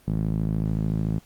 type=tone with band-pass filter; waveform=sawtooth; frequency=53.6 Hz; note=A1; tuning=45 cents flat; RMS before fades=-25 dBFS; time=0.07-1.19 s; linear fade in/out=10 ms; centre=170 Hz; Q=2.2; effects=pink hiss -57 dBFS RMS until 1.25 s + Opus 32 kbps